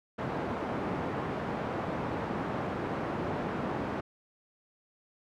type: band-pass noise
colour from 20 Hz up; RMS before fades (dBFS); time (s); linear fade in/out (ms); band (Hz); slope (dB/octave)
pink; -34; 0.18-4.01; 10; 140 to 1200; 12
effects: none